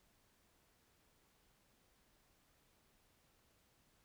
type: silence
effects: pink hiss -74 dBFS RMS until 4.04 s